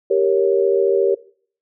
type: chord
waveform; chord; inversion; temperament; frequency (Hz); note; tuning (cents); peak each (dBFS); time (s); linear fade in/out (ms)
sine; G diminished; none; equal; 392 / 466.2 / 554.4; G4 / Bb4 / Db5; 0 / 0 / 0; -16 / -18 / -20; 0.1-1.15; 10
effects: noise-tail reverb RT60 0.5 s tail -20 dB re dry